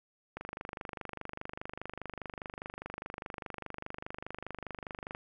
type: click train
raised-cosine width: 0.5 ms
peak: -24 dBFS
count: 120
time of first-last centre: 0.37-5.149 s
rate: 24.9 Hz
effects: none